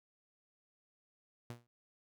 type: tone with exponential decay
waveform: sawtooth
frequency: 119.4 Hz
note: A#2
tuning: 42 cents sharp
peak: -37 dBFS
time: 1.5-1.67 s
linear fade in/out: 0 ms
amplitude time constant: 36 ms
effects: none